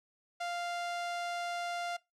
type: tone with low-pass filter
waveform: sawtooth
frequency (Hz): 697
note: F5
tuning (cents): -4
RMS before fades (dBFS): -37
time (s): 0.4-1.97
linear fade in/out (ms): 10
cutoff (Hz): 7600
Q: 0.54
effects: noise-tail reverb RT60 0.2 s tail -21 dB re dry